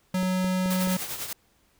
square tone, 185 Hz, F#3, in tune, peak -24 dBFS, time 0.14-0.97 s, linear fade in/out 5 ms
click train, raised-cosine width 2 ms, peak -24 dBFS, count 4, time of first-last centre 0.23-0.874 s, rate 4.66 Hz
white noise with tremolo, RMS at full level -31 dBFS, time 0.7-1.33 s, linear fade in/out 5 ms, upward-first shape triangle, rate 10 Hz, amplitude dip 65%
effects pink hiss -65 dBFS RMS until 1.79 s

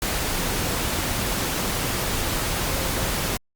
sine tone in noise, 530 Hz, C5, 22 cents sharp, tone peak -35 dBFS, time 2.67-3.08 s, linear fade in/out 2 ms, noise pink, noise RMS -25 dBFS, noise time 0.02-3.37 s, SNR -13 dB, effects Opus 48 kbps

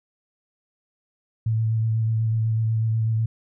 sine tone with vibrato, 111.6 Hz, A2, 25 cents sharp, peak -19 dBFS, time 1.46-3.26 s, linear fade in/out 5 ms, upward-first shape square, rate 8.1 Hz, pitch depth 16 cents each way, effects none

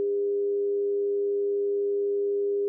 sine tone with amplitude modulation, 404 Hz, G#4, 48 cents flat, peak -22 dBFS, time 0-2.68 s, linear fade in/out 0 ms, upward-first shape sine, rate 104 Hz, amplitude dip 25%, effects none

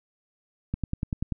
click train, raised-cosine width 5 ms, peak -15 dBFS, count 7, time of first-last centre 0.74-1.323 s, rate 10.3 Hz, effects none

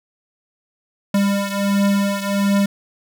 square beating tone pair, 199.3 / 200.7 Hz, G3 / G3, +29 / +41 cents, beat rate 1.4 Hz, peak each -18 / -22 dBFS, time 1.14-2.66 s, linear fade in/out 5 ms, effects none

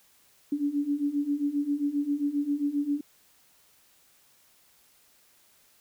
sine beating tone pair, 283.4 / 290.9 Hz, C#4 / D4, +38 / -16 cents, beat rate 7.5 Hz, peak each -30 / -27 dBFS, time 0.52-3.01 s, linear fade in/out 5 ms, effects white hiss -62 dBFS RMS until 5.8 s

